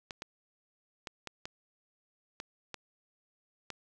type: clicks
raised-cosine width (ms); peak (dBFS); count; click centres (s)
0.2; -22; 8; 0.108 / 0.221 / 1.072 / 1.273 / 1.455 / 2.401 / 2.743 / 3.703
effects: none